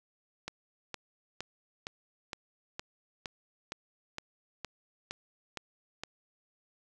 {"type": "click train", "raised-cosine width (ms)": 0.2, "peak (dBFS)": -20, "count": 13, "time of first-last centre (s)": [0.48, 6.036], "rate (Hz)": 2.16, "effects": []}